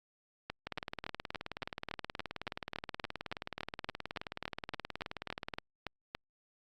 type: two click trains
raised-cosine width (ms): 0.3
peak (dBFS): -22 / -21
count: 93 / 21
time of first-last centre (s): 0.67-5.538 / 0.5-6.15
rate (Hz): 18.9 / 3.54
effects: Opus 48 kbps